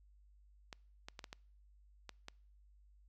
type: clicks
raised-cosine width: 0.2 ms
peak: -29 dBFS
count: 7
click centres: 0.728 / 1.085 / 1.192 / 1.242 / 1.329 / 2.093 / 2.284 s
effects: noise-tail reverb RT60 0.6 s tail -26 dB re dry + added 50 Hz sine -62 dBFS peak until 3.08 s